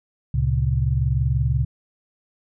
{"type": "tone cluster", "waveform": "sine", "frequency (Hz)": [70.1, 115.7, 136.2], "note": ["C#2", "A#2", "C#3"], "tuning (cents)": [20, -13, -30], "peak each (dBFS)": -22, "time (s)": [0.34, 1.65], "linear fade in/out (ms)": 5, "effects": []}